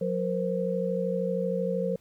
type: tone cluster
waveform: sine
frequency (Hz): 180.9 / 470.1 / 523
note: F#3 / A#4 / C5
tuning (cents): -39 / +15 / -1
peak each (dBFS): -30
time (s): 0.01-1.96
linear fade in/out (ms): 5
effects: pink hiss -64 dBFS RMS until 2 s